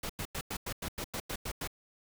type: noise bursts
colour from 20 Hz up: pink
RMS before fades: -37 dBFS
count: 11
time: 0.03-1.675 s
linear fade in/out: 5 ms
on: 65 ms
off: 93 ms
effects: none